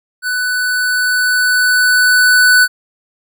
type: tone with level ramp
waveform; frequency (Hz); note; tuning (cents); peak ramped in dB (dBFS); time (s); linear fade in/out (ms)
square; 1493; F#6; +15; -16 to -6; 0.22-2.68; 50
effects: none